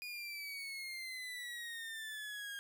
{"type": "exponential sweep", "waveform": "30% pulse", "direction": "down", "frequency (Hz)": [2456, 1615], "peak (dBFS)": -40, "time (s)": [0.02, 2.59], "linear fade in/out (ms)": 0, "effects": []}